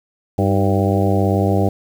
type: harmonic tone with a mistuned harmonic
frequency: 98 Hz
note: G2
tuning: in tune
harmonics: 1 / 2 / 3 / 4 / 5 / 6 / 7 / 8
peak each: -17 / -20 / -22 / -23 / -24 / -25 / -25 / -26 dBFS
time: 0.38-1.69 s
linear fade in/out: 5 ms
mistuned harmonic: 3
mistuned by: +63 cents
effects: 7-bit